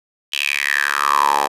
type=tone with high-pass filter sweep; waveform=10% pulse; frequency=71.3 Hz; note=C#2; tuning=49 cents sharp; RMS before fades=-18 dBFS; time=0.32-1.48 s; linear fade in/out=20 ms; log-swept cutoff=3000 to 730 Hz; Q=6.6; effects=resampled to 32000 Hz